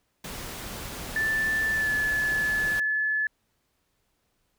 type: noise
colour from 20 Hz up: pink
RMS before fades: -37 dBFS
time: 0.24-2.8 s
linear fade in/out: 5 ms
type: tone with pitch glide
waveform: sine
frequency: 1760 to 1723.8 Hz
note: A6 to A6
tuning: 0 to -36 cents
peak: -23 dBFS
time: 1.16-3.27 s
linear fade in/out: 2 ms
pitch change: -36 cents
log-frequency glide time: 1.75-1.9 s
effects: pink hiss -73 dBFS RMS until 4.58 s